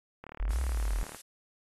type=click train; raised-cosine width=0.5 ms; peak=-28 dBFS; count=35; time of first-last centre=0.24-1.147 s; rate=37.5 Hz
type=exponential two-way sweep; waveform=sine; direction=up then down; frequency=42.25 to 65.41 to 42.25 Hz; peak=-27 dBFS; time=0.4-1.03 s; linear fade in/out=0 ms; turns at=0.62 s
type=noise; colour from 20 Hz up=blue; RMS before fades=-45 dBFS; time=0.5-1.22 s; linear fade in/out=10 ms
effects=low-pass 12000 Hz 12 dB/octave + AAC 32 kbps